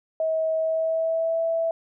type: tone with pitch glide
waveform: sine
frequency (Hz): 640 to 659.1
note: D#5 to E5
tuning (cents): +49 to 0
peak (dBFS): -21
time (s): 0.2-1.71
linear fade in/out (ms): 2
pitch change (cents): +51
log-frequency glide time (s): 0.56-1.42
effects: none